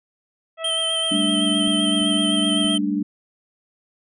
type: harmonic tone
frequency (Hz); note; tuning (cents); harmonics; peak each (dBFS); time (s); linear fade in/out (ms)
652; E5; -19; 1 / 2 / 3 / 4 / 5; -29 / -35 / -39 / -41 / -43; 0.57-2.79; 50
type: tone with vibrato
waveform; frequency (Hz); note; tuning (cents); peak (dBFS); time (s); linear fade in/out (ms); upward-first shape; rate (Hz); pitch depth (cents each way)
square; 3136; G7; 0; -21; 0.64-2.78; 5; sine; 7.8; 35
type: chord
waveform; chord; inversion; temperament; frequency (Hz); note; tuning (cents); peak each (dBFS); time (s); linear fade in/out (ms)
sine; G suspended second; none; equal with one note detuned; 198.05 / 220 / 293.7; G3 / A3 / D4; +18 / 0 / 0; -24 / -26 / -22; 1.11-3.03; 10
type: clicks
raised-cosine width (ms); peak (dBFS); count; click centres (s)
3; -29; 3; 1.676 / 2.014 / 2.647
effects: resampled to 24000 Hz